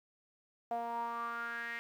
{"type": "tone with band-pass filter sweep", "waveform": "sawtooth", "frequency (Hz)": 233.9, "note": "A#3", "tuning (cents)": 6, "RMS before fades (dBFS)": -39, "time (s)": [0.71, 1.79], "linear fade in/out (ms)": 0, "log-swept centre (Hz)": [710, 2000], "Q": 7.1, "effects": ["11-bit"]}